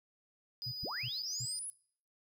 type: tone with tremolo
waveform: triangle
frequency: 4956 Hz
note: D#8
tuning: 8 cents flat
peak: -37 dBFS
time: 0.62-1.59 s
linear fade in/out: 0 ms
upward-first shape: sine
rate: 5.9 Hz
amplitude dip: 25%
type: tone bursts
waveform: sine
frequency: 123.3 Hz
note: B2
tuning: 2 cents flat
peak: -40 dBFS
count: 3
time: 0.66-1.457 s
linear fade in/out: 10 ms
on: 59 ms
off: 310 ms
type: linear sweep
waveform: sine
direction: up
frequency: 43.72 to 10800 Hz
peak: -39 dBFS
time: 0.83-1.7 s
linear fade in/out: 0 ms
effects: noise-tail reverb RT60 0.5 s tail -20 dB re dry